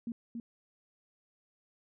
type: tone with echo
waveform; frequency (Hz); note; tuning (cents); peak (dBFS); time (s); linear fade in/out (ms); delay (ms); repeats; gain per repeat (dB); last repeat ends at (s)
sine; 233.1; A#3; 0; -34; 0.07-0.12; 2; 280; 1; -3; 0.4
effects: none